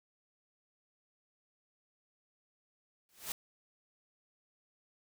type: noise with exponential growth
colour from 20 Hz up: white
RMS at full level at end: -35 dBFS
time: 3.09-3.32 s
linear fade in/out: 1 ms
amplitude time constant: 49 ms
effects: none